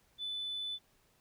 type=tone; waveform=sine; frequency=3497 Hz; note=A7; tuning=11 cents flat; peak=-35 dBFS; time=0.18-0.79 s; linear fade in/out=50 ms; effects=tanh soft clip ceiling -32 dBFS + pink hiss -70 dBFS RMS until 1.2 s